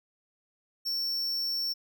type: tone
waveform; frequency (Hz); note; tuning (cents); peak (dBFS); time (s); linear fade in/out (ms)
square; 5440; F8; -46; -29; 0.85-1.74; 20
effects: none